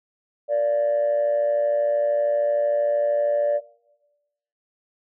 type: tone with amplitude modulation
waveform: sine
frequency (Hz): 583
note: D5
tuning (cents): -13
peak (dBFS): -14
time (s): 0.48-3.61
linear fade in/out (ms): 50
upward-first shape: sine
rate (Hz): 113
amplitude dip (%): 60
effects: noise-tail reverb RT60 1.0 s tail -21 dB re dry + tanh soft clip ceiling -14 dBFS